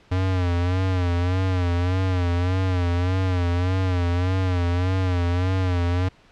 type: tone with vibrato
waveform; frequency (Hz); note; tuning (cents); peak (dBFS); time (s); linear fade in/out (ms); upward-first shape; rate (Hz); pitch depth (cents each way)
square; 90.4; F#2; -40; -20; 0.11-6.09; 10; sine; 1.7; 74
effects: pink hiss -54 dBFS RMS until 6.31 s + low-pass 4000 Hz 12 dB/octave